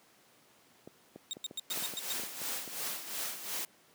clicks, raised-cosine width 2 ms, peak -31 dBFS, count 11, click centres 0.875 / 1.16 / 1.369 / 1.511 / 1.774 / 1.824 / 1.937 / 2.197 / 2.235 / 2.417 / 2.677 s
30% pulse tone bursts, 3713 Hz, A#7, 8 cents flat, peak -32 dBFS, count 7, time 1.31-2.124 s, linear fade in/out 0 ms, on 22 ms, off 110 ms
white noise with tremolo, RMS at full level -36 dBFS, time 1.7-3.65 s, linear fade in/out 2 ms, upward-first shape sine, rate 2.8 Hz, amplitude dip 65%
effects pink hiss -63 dBFS RMS until 3.94 s + high-pass 200 Hz 12 dB/octave

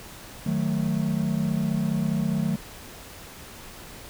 triangle chord, D# diminished, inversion none, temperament equal, 155.56 / 185 / 220 Hz, D#3 / F#3 / A3, 0 / 0 / 0 cents, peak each -25 / -25 / -25 dBFS, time 0.46-2.56 s, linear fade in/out 5 ms, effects pink hiss -43 dBFS RMS until 4.09 s

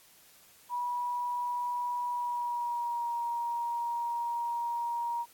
sine tone with pitch glide, 972 to 943.8 Hz, B5 to A#5, -28 to +21 cents, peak -30 dBFS, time 0.69-5.26 s, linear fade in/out 50 ms, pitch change -51 cents, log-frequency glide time 2.05-3.12 s, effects white hiss -59 dBFS RMS until 5.33 s + AAC 64 kbps

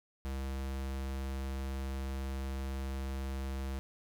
square tone, 67 Hz, C2, 42 cents sharp, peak -36 dBFS, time 0.25-3.79 s, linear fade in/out 0 ms, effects none

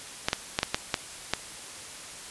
clicks, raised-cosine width 0.2 ms, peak -6 dBFS, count 7, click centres 0.285 / 0.331 / 0.589 / 0.631 / 0.745 / 0.942 / 1.336 s, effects white hiss -42 dBFS RMS until 2.3 s + resampled to 24000 Hz

